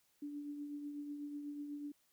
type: tone with tremolo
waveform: sine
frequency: 290.9 Hz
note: D4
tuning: 16 cents flat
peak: -40 dBFS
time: 0.22-1.92 s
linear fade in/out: 5 ms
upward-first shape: triangle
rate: 8.1 Hz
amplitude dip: 45%
effects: white hiss -75 dBFS RMS until 2.12 s